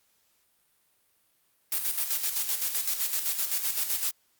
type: noise with tremolo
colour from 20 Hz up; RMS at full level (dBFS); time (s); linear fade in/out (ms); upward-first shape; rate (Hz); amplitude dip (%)
blue; -27; 1.72-4.11; 2; square; 7.8; 55
effects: white hiss -69 dBFS RMS until 4.39 s + Opus 48 kbps